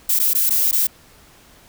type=noise with dropouts; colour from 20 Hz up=violet; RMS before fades=-17 dBFS; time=0.09-0.87 s; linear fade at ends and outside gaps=5 ms; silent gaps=0.191-0.197 / 0.335-0.349 / 0.496-0.505 / 0.713-0.727 s; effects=pink hiss -49 dBFS RMS until 1.68 s